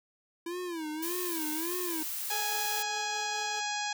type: tone with vibrato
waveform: square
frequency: 332.4 Hz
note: E4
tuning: 15 cents sharp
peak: -35 dBFS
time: 0.46-2.03 s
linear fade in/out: 5 ms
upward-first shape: sine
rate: 1.7 Hz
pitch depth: 150 cents each way
type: noise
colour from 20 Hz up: blue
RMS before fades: -36 dBFS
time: 1.02-2.83 s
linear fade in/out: 10 ms
type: harmonic tone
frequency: 830.6 Hz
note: G#5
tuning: in tune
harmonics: 1 / 2 / 3 / 4 / 5 / 6 / 7 / 8 / 9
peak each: -35 / -38 / -40 / -41 / -42 / -43 / -43 / -44 / -45 dBFS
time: 2.3-3.93 s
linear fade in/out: 5 ms
type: tone with tremolo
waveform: 20% pulse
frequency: 430.9 Hz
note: A4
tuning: 36 cents flat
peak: -36 dBFS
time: 2.3-3.61 s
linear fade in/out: 20 ms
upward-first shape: sine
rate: 4.8 Hz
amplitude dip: 45%
effects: none